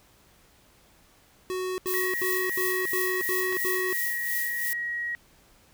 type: tone bursts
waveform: square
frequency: 370 Hz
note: F#4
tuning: in tune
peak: -29 dBFS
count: 7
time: 1.5-3.928 s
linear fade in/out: 0 ms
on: 280 ms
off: 78 ms
type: noise with tremolo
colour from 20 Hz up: violet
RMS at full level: -30 dBFS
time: 1.87-4.73 s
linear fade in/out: 0 ms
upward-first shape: sine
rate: 2.9 Hz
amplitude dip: 60%
type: tone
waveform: sine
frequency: 1900 Hz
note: A#6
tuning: 33 cents sharp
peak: -28 dBFS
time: 1.94-5.15 s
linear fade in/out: 0 ms
type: click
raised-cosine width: 0.3 ms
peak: -23 dBFS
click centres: 3.525 s
effects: pink hiss -59 dBFS RMS until 5.73 s